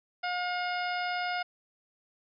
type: harmonic tone with a mistuned harmonic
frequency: 716 Hz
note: F5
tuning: 43 cents sharp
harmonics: 1 / 2 / 3 / 4 / 5 / 6 / 7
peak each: -32 / -35 / -38 / -42 / -47 / -49 / -44 dBFS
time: 0.23-1.43 s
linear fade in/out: 10 ms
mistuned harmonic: 6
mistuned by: +20 cents
effects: none